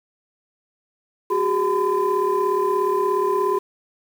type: tone cluster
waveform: sine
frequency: 372.1 / 409 / 1013 Hz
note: F#4 / G#4 / B5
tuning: +10 / -26 / +44 cents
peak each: -21 dBFS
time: 1.3-3.59 s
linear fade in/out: 10 ms
effects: tanh soft clip ceiling -11 dBFS + 7-bit